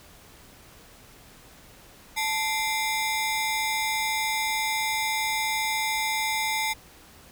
sawtooth ring-modulated tone, 1480 Hz, F#6, in tune, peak -18 dBFS, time 2.16-6.74 s, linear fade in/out 20 ms, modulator 603 Hz, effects pink hiss -51 dBFS RMS until 7.31 s

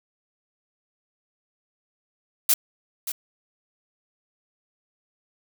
blue noise with echo, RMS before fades -18 dBFS, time 2.49-2.54 s, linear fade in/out 5 ms, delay 580 ms, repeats 1, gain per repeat -11 dB, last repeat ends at 3.12 s, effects none

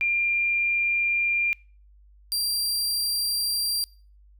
sine / sawtooth tone pair in turn, 2392 / 4733 Hz, D7 / D8, +31 / +13 cents, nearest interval octave, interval 1182 cents, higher second, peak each -21 dBFS, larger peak neither, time 0.01-1.53 / 2.32-3.84 s, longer neither, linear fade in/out 0 ms, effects noise-tail reverb RT60 0.4 s tail -25 dB re dry + added 50 Hz sine -51 dBFS peak until 4.39 s

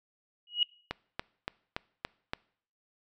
sine tone with exponential growth, 2900 Hz, F#7, 35 cents flat, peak -20 dBFS, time 0.47-0.63 s, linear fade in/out 2 ms, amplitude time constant 33 ms
click train, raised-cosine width 0.3 ms, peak -16 dBFS, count 6, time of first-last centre 0.91-2.335 s, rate 3.51 Hz
effects noise-tail reverb RT60 0.6 s tail -24 dB re dry

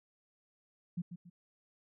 sine tone with echo, 174.8 Hz, F3, 2 cents sharp, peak -33 dBFS, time 0.97-1.02 s, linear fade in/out 10 ms, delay 140 ms, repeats 2, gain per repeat -9 dB, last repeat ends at 1.3 s, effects none

